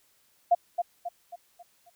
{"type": "tone with echo", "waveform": "sine", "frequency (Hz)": 698.5, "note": "F5", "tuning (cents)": 0, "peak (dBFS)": -16, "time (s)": [0.51, 0.55], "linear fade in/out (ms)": 10, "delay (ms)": 270, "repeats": 5, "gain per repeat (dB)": -7, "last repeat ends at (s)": 1.9, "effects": ["white hiss -66 dBFS RMS until 1.95 s"]}